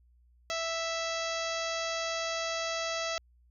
harmonic tone, 659.3 Hz, E5, in tune, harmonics 1 / 2 / 3 / 4 / 5 / 6 / 7 / 8 / 9 / 10, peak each -35 / -38 / -40 / -41 / -42 / -43 / -43 / -44 / -45 / -45 dBFS, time 0.5-3.18 s, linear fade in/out 0 ms, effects added 60 Hz sine -60 dBFS peak until 3.5 s

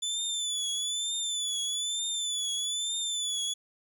25% pulse tone with vibrato, 3486 Hz, A7, 17 cents flat, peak -25 dBFS, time 0.02-3.54 s, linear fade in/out 10 ms, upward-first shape triangle, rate 1.1 Hz, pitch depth 75 cents each way, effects none

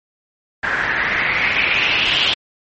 white noise with low-pass filter sweep, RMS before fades -18 dBFS, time 0.63-2.34 s, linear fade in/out 5 ms, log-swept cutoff 1600 to 3200 Hz, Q 5, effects MP3 32 kbps

